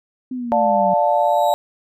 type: exponential sweep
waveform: sine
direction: down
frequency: 259 to 185.6 Hz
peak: -23 dBFS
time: 0.31-0.94 s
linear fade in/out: 5 ms
type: chord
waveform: sine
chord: D minor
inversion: none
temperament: just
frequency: 587.3 / 704.8 / 881 Hz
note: D5 / F5 / A5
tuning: 0 / +16 / +2 cents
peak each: -18 dBFS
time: 0.52-1.54 s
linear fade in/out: 0 ms
type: tone with exponential growth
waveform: sawtooth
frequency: 3838 Hz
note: A#7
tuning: 50 cents sharp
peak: -26 dBFS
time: 0.89-1.54 s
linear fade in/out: 1 ms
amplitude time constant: 140 ms
effects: none